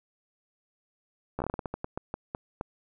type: slowing click train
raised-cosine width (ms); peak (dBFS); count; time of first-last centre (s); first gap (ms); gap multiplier
1; -18; 15; 1.39-2.611; 13; 1.26
effects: none